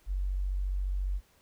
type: tone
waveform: sine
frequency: 47.21 Hz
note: F#1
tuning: 36 cents sharp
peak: -28 dBFS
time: 0.06-1.21 s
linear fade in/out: 50 ms
effects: pink hiss -65 dBFS RMS until 1.41 s